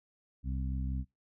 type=harmonic tone; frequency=65.41 Hz; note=C2; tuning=in tune; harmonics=1 / 2 / 3 / 4; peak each=-33 / -39 / -43 / -45 dBFS; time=0.43-1.05 s; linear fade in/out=50 ms; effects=noise-tail reverb RT60 0.2 s tail -24 dB re dry